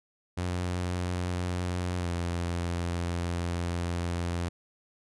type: tone with pitch glide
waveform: sawtooth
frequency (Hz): 89.4 to 86.5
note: F2 to F2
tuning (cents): +41 to -16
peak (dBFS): -25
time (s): 0.37-4.49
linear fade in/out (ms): 10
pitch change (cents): -57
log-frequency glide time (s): 2-2.07
effects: resampled to 24000 Hz